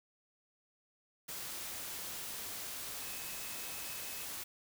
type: tone in noise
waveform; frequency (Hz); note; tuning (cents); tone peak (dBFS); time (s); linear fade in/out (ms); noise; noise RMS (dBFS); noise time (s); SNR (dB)
sine; 2574; E7; -42; -53; 3.01-4.25; 10; white; -43; 1.28-4.44; -13
effects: none